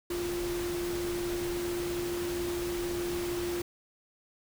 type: tone in noise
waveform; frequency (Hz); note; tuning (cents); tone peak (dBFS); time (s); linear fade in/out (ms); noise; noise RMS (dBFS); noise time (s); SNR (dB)
sine; 349.2; F4; 0; -31; 0.1-3.62; 5; pink; -39; 0.1-3.62; +5
effects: none